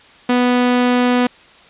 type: tone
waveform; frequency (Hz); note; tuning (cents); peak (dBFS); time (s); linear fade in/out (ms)
sawtooth; 246.9; B3; 0; -8; 0.29-1.27; 5
effects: white hiss -45 dBFS RMS until 1.69 s + resampled to 8000 Hz